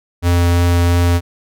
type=tone with vibrato; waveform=square; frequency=86.9 Hz; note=F2; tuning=8 cents flat; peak=-11 dBFS; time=0.22-1.21 s; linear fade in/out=50 ms; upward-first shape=triangle; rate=2.9 Hz; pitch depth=8 cents each way; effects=none